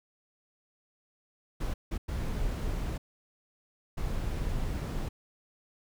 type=noise bursts at uneven times; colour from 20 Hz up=brown; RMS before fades=-32 dBFS; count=4; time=1.6-1.74 / 1.91-1.98 / 2.08-2.98 / 3.97-5.09 s; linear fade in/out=10 ms; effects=none